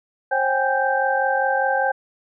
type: tone cluster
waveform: sine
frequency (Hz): 534 / 776 / 821 / 1565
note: C5 / G5 / G#5 / G6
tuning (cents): +35 / -18 / -20 / -3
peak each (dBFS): -23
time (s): 0.31-1.92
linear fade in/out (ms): 10
effects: none